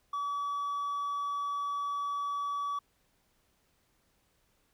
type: tone with hard clipping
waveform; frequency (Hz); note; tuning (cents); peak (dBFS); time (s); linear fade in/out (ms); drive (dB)
sine; 1143; D6; -47; -32; 0.13-2.79; 5; 2
effects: pink hiss -72 dBFS RMS until 4.73 s